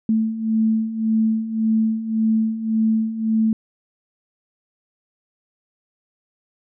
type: beating tone pair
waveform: sine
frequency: 219.8 / 221.6 Hz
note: A3 / A3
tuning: -2 / +13 cents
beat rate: 1.8 Hz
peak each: -23 / -18 dBFS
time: 0.09-3.53 s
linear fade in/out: 2 ms
effects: none